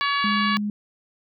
harmonic tone, 566 Hz, C#5, 36 cents sharp, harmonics 2 / 3 / 4 / 5 / 6 / 7 / 8, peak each -23 / -27 / -29 / -31 / -33 / -34 / -35 dBFS, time 0.01-0.57 s, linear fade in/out 0 ms
sine tone, 207.7 Hz, G#3, in tune, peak -23 dBFS, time 0.24-0.7 s, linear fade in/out 2 ms
effects none

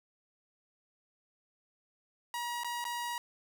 sawtooth tone with dropouts, 956 Hz, A#5, 43 cents sharp, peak -31 dBFS, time 2.34-3.18 s, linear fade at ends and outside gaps 1 ms, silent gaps 2.635-2.645 / 2.842-2.851 s, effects 12-bit

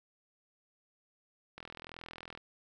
click train, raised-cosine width 0.3 ms, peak -29 dBFS, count 34, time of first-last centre 1.58-2.375 s, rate 41.5 Hz, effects none

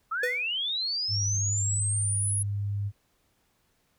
sine linear sweep, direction up, 1246 to 10610 Hz, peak -27 dBFS, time 0.11-2.43 s, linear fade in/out 10 ms
square tone with exponential decay, 493.9 Hz, B4, in tune, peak -25 dBFS, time 0.23-0.48 s, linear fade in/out 5 ms, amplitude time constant 53 ms
sine tone, 101.3 Hz, G#2, 43 cents flat, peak -27 dBFS, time 1.08-2.92 s, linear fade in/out 50 ms
effects pink hiss -70 dBFS RMS until 3.98 s

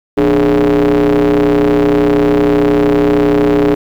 45% pulse ring-modulated tone, 61.74 Hz, B1, in tune, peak -5 dBFS, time 0.17-3.75 s, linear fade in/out 10 ms, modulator 356 Hz, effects low-pass 3000 Hz 12 dB/octave + 7-bit

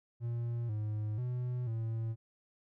triangle tone with pitch steps, 118.1 / 106.6 / 124.1 / 113 Hz, A#2 / G#2 / B2 / A2, +23 / +46 / +9 / +47 cents, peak -31 dBFS, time 0.2-2.16 s, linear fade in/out 50 ms, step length 490 ms, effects none

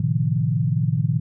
sine chord, F dominant seventh, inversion first, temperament equal with one note detuned, 112.7 / 130.81 / 155.56 / 174.61 Hz, A2 / C3 / Eb3 / F3, +42 / 0 / 0 / 0 cents, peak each -23 / -23 / -22 / -28 dBFS, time 0-1.2 s, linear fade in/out 5 ms, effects none

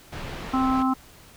pink low-pass noise, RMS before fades -35 dBFS, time 0.12-0.83 s, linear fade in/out 10 ms, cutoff 3300 Hz, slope 12 dB/octave
harmonic tone, 261.6 Hz, C4, in tune, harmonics 1 / 3 / 4 / 5, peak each -21 / -28 / -29 / -28 dBFS, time 0.53-0.94 s, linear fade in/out 10 ms
effects pink hiss -50 dBFS RMS until 1.36 s

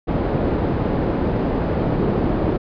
white low-pass noise, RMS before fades -20 dBFS, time 0.07-2.58 s, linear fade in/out 20 ms, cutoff 400 Hz, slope 12 dB/octave, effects resampled to 11025 Hz

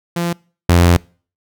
sawtooth tone pair in turn, 171.7 / 86.65 Hz, F3 / F2, -29 / -13 cents, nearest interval octave, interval 1184 cents, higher first, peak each -13 / -4 dBFS, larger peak second, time 0.16-0.33 / 0.69-0.97 s, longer second, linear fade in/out 5 ms, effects noise-tail reverb RT60 0.4 s tail -25 dB re dry

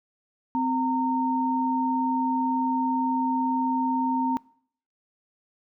sine tone pair together, 258.3 / 919 Hz, C4 / A#5, -22 / -25 cents, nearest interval octave + minor seventh, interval 2197 cents, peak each -25 dBFS, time 0.55-4.37 s, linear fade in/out 0 ms, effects noise-tail reverb RT60 0.6 s tail -24 dB re dry

